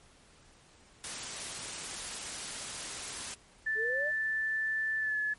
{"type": "noise", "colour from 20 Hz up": "white", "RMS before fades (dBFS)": -39, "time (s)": [1.04, 3.34], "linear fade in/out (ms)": 0}
{"type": "tone with pitch glide", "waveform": "sine", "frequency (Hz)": [1760, 1713.9], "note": ["A6", "A6"], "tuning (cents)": [0, -46], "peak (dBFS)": -29, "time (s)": [3.66, 5.34], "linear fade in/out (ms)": 10, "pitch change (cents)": -46, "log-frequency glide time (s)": [4.98, 5.18]}
{"type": "exponential sweep", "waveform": "sine", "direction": "up", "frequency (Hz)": [419.7, 630], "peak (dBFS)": -34, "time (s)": [3.75, 4.12], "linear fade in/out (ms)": 50}
{"effects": ["pink hiss -60 dBFS RMS until 5.38 s", "MP3 48 kbps"]}